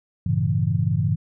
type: chord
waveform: sine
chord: G diminished seventh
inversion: none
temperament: equal with one note detuned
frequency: 98 / 114.27 / 138.59 / 164.81 Hz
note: G2 / Bb2 / Db3 / Fb3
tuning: 0 / -34 / 0 / 0 cents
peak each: -24 dBFS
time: 0.26-1.16 s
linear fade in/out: 5 ms
effects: none